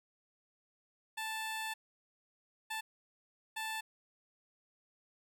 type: tone bursts at uneven times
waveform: 15% pulse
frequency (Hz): 880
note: A5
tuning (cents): 0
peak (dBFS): -31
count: 3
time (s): 1.17-1.74 / 2.7-2.81 / 3.56-3.81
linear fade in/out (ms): 10
effects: none